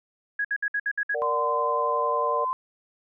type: tone bursts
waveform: sine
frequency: 1661.2 Hz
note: G#6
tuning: in tune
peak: -23 dBFS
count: 7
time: 0.39-1.149 s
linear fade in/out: 5 ms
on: 57 ms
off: 60 ms
type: chord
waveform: sine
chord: Bb augmented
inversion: none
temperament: equal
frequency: 466.2 / 587.3 / 740 Hz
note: Bb4 / D5 / F#5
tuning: 0 / 0 / 0 cents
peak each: -29 / -28 / -34 dBFS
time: 1.14-2.45 s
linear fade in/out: 10 ms
type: tone with vibrato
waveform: sine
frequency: 1030 Hz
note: C6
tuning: 28 cents flat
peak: -24 dBFS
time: 1.22-2.53 s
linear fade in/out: 0 ms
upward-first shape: sine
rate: 11 Hz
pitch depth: 13 cents each way
effects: none